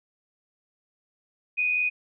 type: tone pair together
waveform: sine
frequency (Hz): 2400 / 2485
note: D7 / D#7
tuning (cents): +37 / -3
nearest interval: minor second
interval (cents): 60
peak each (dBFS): -34 / -22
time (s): 1.57-1.9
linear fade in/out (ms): 20
effects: none